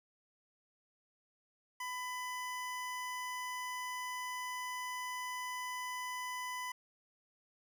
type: tone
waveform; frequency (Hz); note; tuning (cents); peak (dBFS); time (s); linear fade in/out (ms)
25% pulse; 1000; B5; +21; -35; 1.8-6.72; 5
effects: none